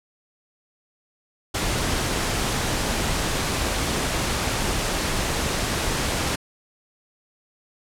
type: noise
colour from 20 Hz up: pink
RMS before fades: -24 dBFS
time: 1.54-6.36 s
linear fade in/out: 10 ms
effects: low-pass 10000 Hz 12 dB/octave